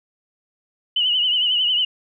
sine tone with vibrato, 2960 Hz, F#7, in tune, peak -16 dBFS, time 0.96-1.85 s, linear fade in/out 5 ms, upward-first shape triangle, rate 11 Hz, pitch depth 79 cents each way, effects none

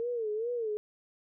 sine tone with vibrato, 453.1 Hz, A#4, 49 cents flat, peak -30 dBFS, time 0-0.77 s, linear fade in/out 0 ms, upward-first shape sine, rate 2.4 Hz, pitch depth 130 cents each way, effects none

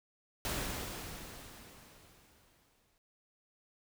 pink noise with exponential decay, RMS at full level -35 dBFS, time 0.45-2.98 s, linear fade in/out 1 ms, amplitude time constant 550 ms, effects none

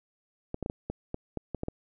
clicks, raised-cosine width 2 ms, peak -19 dBFS, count 10, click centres 0.544 / 0.627 / 0.661 / 0.699 / 0.9 / 1.144 / 1.373 / 1.547 / 1.634 / 1.684 s, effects none

